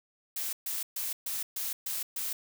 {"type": "noise bursts", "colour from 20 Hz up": "blue", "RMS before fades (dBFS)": -34, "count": 7, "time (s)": [0.36, 2.33], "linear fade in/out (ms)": 5, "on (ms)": 170, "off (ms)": 130, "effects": []}